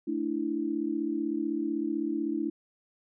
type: chord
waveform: sine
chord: A suspended fourth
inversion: none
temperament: equal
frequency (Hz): 220 / 293.7 / 329.6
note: A3 / D4 / E4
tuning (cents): 0 / 0 / 0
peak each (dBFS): -36 / -31 / -31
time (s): 0.07-2.5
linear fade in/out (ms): 10
effects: none